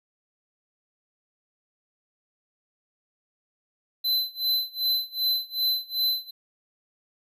square tone with tremolo, 4039 Hz, B7, 38 cents sharp, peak -21 dBFS, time 4.04-6.31 s, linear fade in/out 10 ms, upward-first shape sine, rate 2.6 Hz, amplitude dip 95%, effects none

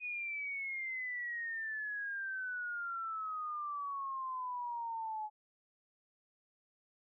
sine exponential sweep, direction down, 2489 to 846 Hz, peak -37 dBFS, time 0-5.3 s, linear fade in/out 50 ms, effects none

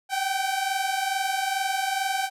sawtooth tone pair together, 761.7 / 784 Hz, G5 / G5, -50 / 0 cents, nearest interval unison, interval 50 cents, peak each -24 / -23 dBFS, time 0.09-2.3 s, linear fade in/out 50 ms, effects resampled to 32000 Hz

